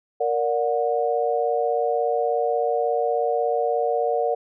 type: chord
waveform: sine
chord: Bb augmented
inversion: none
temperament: just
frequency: 466.2 / 582.7 / 728.4 Hz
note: Bb4 / D5 / F#5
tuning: 0 / -14 / -27 cents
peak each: -23 / -25 / -24 dBFS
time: 0.2-4.35 s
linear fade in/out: 10 ms
effects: none